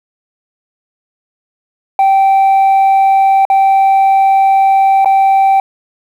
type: tone with dropouts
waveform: sine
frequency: 778 Hz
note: G5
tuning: 13 cents flat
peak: -3 dBFS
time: 1.99-5.6 s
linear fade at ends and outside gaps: 2 ms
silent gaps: 3.452-3.5 / 5.047-5.057 s
effects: tanh soft clip ceiling -5 dBFS + 7-bit